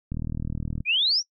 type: click train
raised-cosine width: 5 ms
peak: -18 dBFS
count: 28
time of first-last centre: 0.12-0.805 s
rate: 39.4 Hz
type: exponential sweep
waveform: sine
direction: up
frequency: 2331 to 5920 Hz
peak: -19 dBFS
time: 0.85-1.23 s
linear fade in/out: 50 ms
effects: noise-tail reverb RT60 0.1 s tail -24 dB re dry